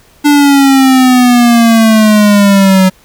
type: exponential sweep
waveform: square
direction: down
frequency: 294.3 to 186 Hz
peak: -4 dBFS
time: 0.24-2.9 s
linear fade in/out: 20 ms
effects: pink hiss -45 dBFS RMS until 3.04 s